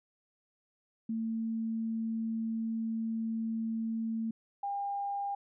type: tone pair in turn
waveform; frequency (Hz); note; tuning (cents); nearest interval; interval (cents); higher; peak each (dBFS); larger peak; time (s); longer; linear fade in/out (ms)
sine; 224.8 / 802.8; A3 / G5; +37 / +41; octave + minor seventh; 2204; second; -31 / -32; first; 1.09-4.31 / 4.63-5.35; first; 5
effects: none